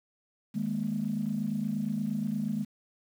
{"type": "chord", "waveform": "sine", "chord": "D# suspended fourth", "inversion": "none", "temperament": "equal with one note detuned", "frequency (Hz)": [155.56, 207.7, 236.2], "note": ["D#3", "G#3", "A#3"], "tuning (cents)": [0, 0, 23], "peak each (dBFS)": [-36, -30, -33], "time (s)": [0.54, 2.65], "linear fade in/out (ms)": 20, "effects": ["tanh soft clip ceiling -20 dBFS", "9-bit"]}